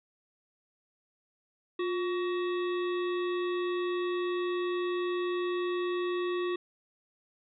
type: harmonic tone with a mistuned harmonic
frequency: 375.7 Hz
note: F#4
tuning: 26 cents sharp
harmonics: 1 / 3 / 5 / 7 / 9 / 10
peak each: -29 / -39 / -43 / -46 / -48 / -49 dBFS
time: 1.79-6.56 s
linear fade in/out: 5 ms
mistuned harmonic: 1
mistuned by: -95 cents
effects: none